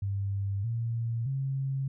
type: tone with pitch steps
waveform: sine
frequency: 99 / 115.71 / 135.24 Hz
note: G2 / A#2 / C#3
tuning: +18 / -12 / -42 cents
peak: -28 dBFS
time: 0.02-1.88 s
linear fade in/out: 5 ms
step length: 620 ms
effects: none